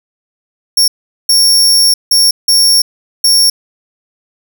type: tone bursts at uneven times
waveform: sawtooth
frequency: 5500 Hz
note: F8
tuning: 27 cents flat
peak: -3 dBFS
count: 5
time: 0.77-0.88 / 1.29-1.94 / 2.11-2.31 / 2.48-2.82 / 3.24-3.5 s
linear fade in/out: 5 ms
effects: none